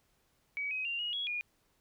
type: tone with pitch steps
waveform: sine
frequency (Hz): 2272 / 2529 / 2776 / 2887 / 3337 / 2436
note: C#7 / D#7 / F7 / F#7 / G#7 / D#7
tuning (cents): +42 / +28 / -11 / -43 / +8 / -37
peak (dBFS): -33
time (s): 0.57-1.41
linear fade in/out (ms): 0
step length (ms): 140
effects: pink hiss -73 dBFS RMS until 1.8 s